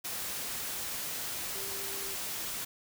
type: tone in noise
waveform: sine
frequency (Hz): 392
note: G4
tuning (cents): 0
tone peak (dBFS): -46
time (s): 1.55-2.15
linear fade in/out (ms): 10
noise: white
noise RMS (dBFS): -37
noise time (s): 0.04-2.65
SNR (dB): -12
effects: none